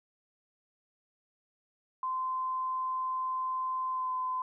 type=tone with pitch glide; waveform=sine; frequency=1034 to 1022.7 Hz; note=C6 to C6; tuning=-21 to -40 cents; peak=-30 dBFS; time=2.03-4.42 s; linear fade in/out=2 ms; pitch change=-19 cents; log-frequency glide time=3.91-4.12 s; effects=none